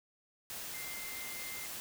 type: tone in noise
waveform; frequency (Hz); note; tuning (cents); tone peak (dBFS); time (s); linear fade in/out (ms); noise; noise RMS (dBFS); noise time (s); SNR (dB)
sine; 2090; C7; -2; -46; 0.74-1.66; 0; white; -43; 0.5-1.8; -6
effects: none